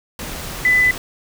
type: tone in noise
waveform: sine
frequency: 2000 Hz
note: B6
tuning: 21 cents sharp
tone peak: -11 dBFS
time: 0.65-0.91 s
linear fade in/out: 2 ms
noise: pink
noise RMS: -29 dBFS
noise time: 0.19-0.98 s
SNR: +15 dB
effects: none